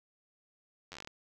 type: slowing click train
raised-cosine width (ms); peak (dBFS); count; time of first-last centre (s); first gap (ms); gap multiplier
0.2; -27; 10; 0.92-1.074; 10; 1.13
effects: none